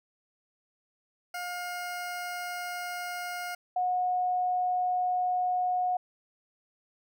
20% pulse / sine tone pair in turn, 712 / 727.4 Hz, F5 / F#5, +33 / -30 cents, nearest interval unison, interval 37 cents, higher second, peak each -29 / -25 dBFS, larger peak second, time 1.34-3.55 / 3.76-5.97 s, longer neither, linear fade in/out 5 ms, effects none

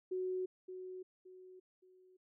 sine tone with echo, 370 Hz, F#4, in tune, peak -35 dBFS, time 0.11-0.46 s, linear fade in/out 10 ms, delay 570 ms, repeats 3, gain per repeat -9 dB, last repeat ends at 2.17 s, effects none

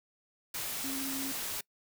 sine tone in noise, 270.4 Hz, C#4, 43 cents flat, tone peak -37 dBFS, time 0.84-1.32 s, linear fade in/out 5 ms, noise white, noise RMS -37 dBFS, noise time 0.54-1.61 s, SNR -3 dB, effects noise-tail reverb RT60 0.1 s tail -24 dB re dry

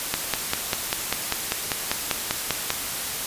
click train, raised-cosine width 0.2 ms, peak -4 dBFS, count 14, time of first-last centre 0.14-2.704 s, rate 5.07 Hz, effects white hiss -29 dBFS RMS until 3.26 s + resampled to 32000 Hz

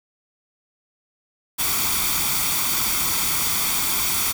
white noise with comb filter, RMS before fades -22 dBFS, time 1.58-4.33 s, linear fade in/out 20 ms, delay 0.87 ms, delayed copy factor +0.6, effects none

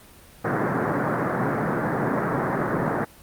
pink band-pass noise, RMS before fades -24 dBFS, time 0.44-3.05 s, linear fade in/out 10 ms, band 120 to 1800 Hz, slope 48 dB/octave, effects pink hiss -49 dBFS RMS until 3.22 s + Opus 32 kbps

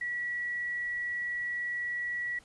sine tone, 1936 Hz, B6, 35 cents flat, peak -31 dBFS, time 0.01-2.39 s, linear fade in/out 5 ms, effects pink hiss -60 dBFS RMS until 2.44 s + resampled to 24000 Hz

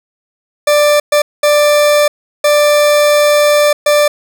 40% pulse tone bursts at uneven times, 590 Hz, D5, 8 cents sharp, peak -6 dBFS, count 5, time 0.67-1 / 1.12-1.22 / 1.43-2.08 / 2.44-3.73 / 3.86-4.08 s, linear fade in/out 5 ms, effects none

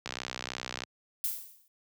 click train, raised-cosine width 0.2 ms, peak -17 dBFS, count 50, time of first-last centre 0.06-0.837 s, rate 63.1 Hz
violet noise with exponential decay, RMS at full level -29 dBFS, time 1.24-1.68 s, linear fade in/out 1 ms, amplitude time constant 94 ms
effects high-pass 100 Hz 12 dB/octave

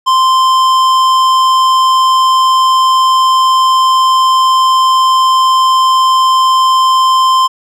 sine tone with tanh clipping, 1042 Hz, C6, 7 cents flat, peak -8 dBFS, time 0.06-7.48 s, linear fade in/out 20 ms, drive 14 dB, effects none

